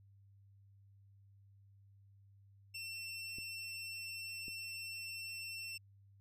25% pulse tone, 2697 Hz, E7, 39 cents sharp, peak -39 dBFS, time 2.74-5.78 s, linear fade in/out 10 ms
clicks, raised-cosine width 3 ms, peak -39 / -39 dBFS, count 2, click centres 3.385 / 4.482 s
effects added 99 Hz sine -61 dBFS peak until 6.2 s + resampled to 32000 Hz

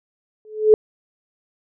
sine tone with exponential growth, 430.1 Hz, A4, 39 cents flat, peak -4 dBFS, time 0.45-0.74 s, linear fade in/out 1 ms, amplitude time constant 62 ms, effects none

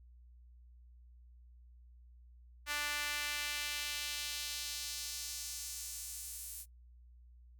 sawtooth tone with high-pass filter sweep, 293.7 Hz, D4, in tune, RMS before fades -41 dBFS, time 2.66-6.66 s, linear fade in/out 50 ms, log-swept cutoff 1600 to 10000 Hz, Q 1.2, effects noise-tail reverb RT60 0.1 s tail -19 dB re dry + added 60 Hz sine -56 dBFS peak until 7.59 s

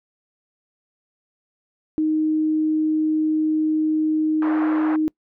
sine tone, 311.1 Hz, D#4, in tune, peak -17 dBFS, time 1.98-5.08 s, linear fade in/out 0 ms
white band-pass noise, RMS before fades -31 dBFS, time 4.42-4.96 s, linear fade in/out 2 ms, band 490 to 1400 Hz, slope 24 dB/octave
effects noise-tail reverb RT60 0.1 s tail -25 dB re dry

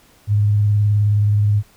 sine tone with vibrato, 103.83 Hz, G#2, in tune, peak -12 dBFS, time 0.27-1.63 s, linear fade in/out 50 ms, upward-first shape square, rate 19 Hz, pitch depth 22 cents each way, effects pink hiss -52 dBFS RMS until 1.76 s

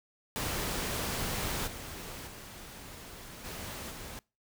pink noise with level steps, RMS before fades -34 / -43 / -47 / -41 / -44 dBFS, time 0.36-4.19 s, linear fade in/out 0 ms, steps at 1.66 / 2.26 / 3.44 / 3.9 s, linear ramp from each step 20 ms, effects noise-tail reverb RT60 0.3 s tail -25 dB re dry

